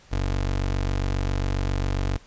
25% pulse tone, 47.39 Hz, F#1, 42 cents sharp, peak -19 dBFS, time 0.11-2.18 s, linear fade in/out 20 ms, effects pink hiss -53 dBFS RMS until 2.26 s + resampled to 16000 Hz

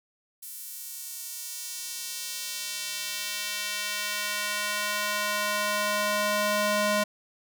square tone with high-pass filter sweep, 207.7 Hz, G#3, in tune, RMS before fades -30 dBFS, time 0.42-7.04 s, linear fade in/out 10 ms, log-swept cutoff 11000 to 470 Hz, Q 0.8, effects none

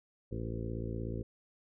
harmonic tone with a mistuned harmonic, 56.6 Hz, A1, 50 cents sharp, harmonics 1 / 2 / 3 / 4 / 5 / 6 / 7 / 8 / 9, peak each -41 / -39 / -46 / -44 / -48 / -45 / -46 / -50 / -49 dBFS, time 0.31-1.23 s, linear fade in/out 10 ms, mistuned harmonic 8, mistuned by +36 cents, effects none

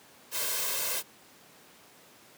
white noise with comb filter, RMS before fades -31 dBFS, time 0.31-1.03 s, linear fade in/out 50 ms, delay 1.9 ms, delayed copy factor +0.85, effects pink hiss -55 dBFS RMS until 2.37 s + high-pass 200 Hz 12 dB/octave

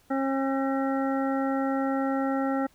harmonic tone with a mistuned harmonic, 270 Hz, C#4, 45 cents flat, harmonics 1 / 2 / 3 / 5 / 6 / 7, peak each -26 / -31 / -32 / -35 / -46 / -41 dBFS, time 0.1-2.67 s, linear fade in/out 10 ms, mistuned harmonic 6, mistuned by -85 cents, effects pink hiss -62 dBFS RMS until 2.74 s

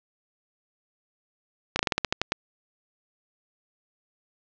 slowing click train, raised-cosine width 0.2 ms, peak -5 dBFS, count 10, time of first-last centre 1.76-2.321 s, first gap 32 ms, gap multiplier 1.16, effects low-pass 5000 Hz 12 dB/octave

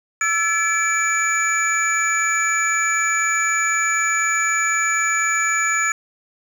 sine tone cluster, 1328 / 1711 / 2316 / 6860 Hz, E6 / A6 / D7 / A8, +12 / -49 / -25 / -45 cents, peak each -22 dBFS, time 0.21-5.92 s, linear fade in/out 2 ms, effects tanh soft clip ceiling -7 dBFS + 7-bit

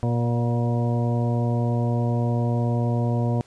harmonic tone with a mistuned harmonic, 119.3 Hz, A#2, 41 cents sharp, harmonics 1 / 2 / 3 / 4 / 5 / 6 / 8, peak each -21 / -27 / -34 / -33 / -33 / -35 / -37 dBFS, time 0.03-3.41 s, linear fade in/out 0 ms, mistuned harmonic 5, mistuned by -20 cents, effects pink hiss -56 dBFS RMS until 3.46 s + resampled to 22050 Hz

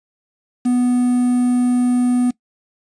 triangle tone with quantisation, 246.9 Hz, B3, in tune, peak -11 dBFS, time 0.65-2.31 s, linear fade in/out 10 ms, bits 6, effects noise-tail reverb RT60 0.1 s tail -20 dB re dry + resampled to 22050 Hz

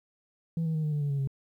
sine tone with pitch steps, 164.81 / 160.4 / 156.1 / 151.92 / 147.85 / 143.89 / 140.04 / 136.29 Hz, E3 / E3 / D#3 / D#3 / D3 / D3 / C#3 / C#3, 0 / -47 / +6 / -41 / +12 / -35 / +18 / -29 cents, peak -24 dBFS, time 0.57-1.274 s, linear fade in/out 2 ms, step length 88 ms, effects tanh soft clip ceiling -25 dBFS + 11-bit

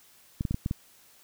clicks, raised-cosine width 5 ms, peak -16 dBFS, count 6, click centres 0.409 / 0.452 / 0.51 / 0.544 / 0.661 / 0.711 s, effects white hiss -58 dBFS RMS until 1.23 s

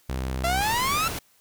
sawtooth tone, 64.8 Hz, C2, 16 cents flat, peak -23 dBFS, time 0.09-0.62 s, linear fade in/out 5 ms
sawtooth exponential sweep, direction up, 666 to 1362 Hz, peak -19 dBFS, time 0.44-1.08 s, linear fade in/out 2 ms
pink noise, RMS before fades -32 dBFS, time 0.61-1.19 s, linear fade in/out 5 ms
effects white hiss -61 dBFS RMS until 1.4 s

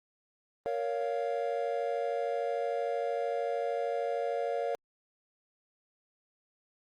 triangle chord, Bb minor, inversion none, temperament just, 466.2 / 559.4 / 699.2 Hz, Bb4 / Db5 / F5, 0 / +16 / +2 cents, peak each -32 / -32 / -33 dBFS, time 0.66-4.75 s, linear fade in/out 0 ms, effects Opus 32 kbps

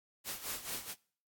white noise with tremolo, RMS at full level -38 dBFS, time 0.24-0.95 s, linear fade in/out 50 ms, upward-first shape sine, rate 4.6 Hz, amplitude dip 75%, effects noise-tail reverb RT60 0.5 s tail -24 dB re dry + AAC 64 kbps

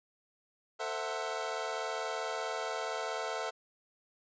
25% pulse chord, F# half-diminished seventh, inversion first, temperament equal with one note detuned, 447.7 / 523.3 / 659.3 / 740 Hz, A4 / C5 / E5 / F#5, +30 / 0 / 0 / 0 cents, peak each -36 / -38 / -35 / -37 dBFS, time 0.79-3.51 s, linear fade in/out 20 ms, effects resampled to 16000 Hz

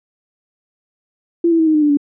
sine tone with pitch steps, 339.3 / 330 / 321 / 312.2 / 303.7 / 295.4 / 287.3 Hz, F4 / E4 / E4 / D#4 / D#4 / D4 / D4, -50 / +2 / -46 / +6 / -42 / +10 / -38 cents, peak -10 dBFS, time 1.44-1.972 s, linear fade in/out 5 ms, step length 76 ms, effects none

